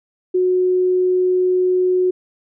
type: tone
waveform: sine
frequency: 366.2 Hz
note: F#4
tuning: 18 cents flat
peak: -13 dBFS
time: 0.34-2.11 s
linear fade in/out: 10 ms
effects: none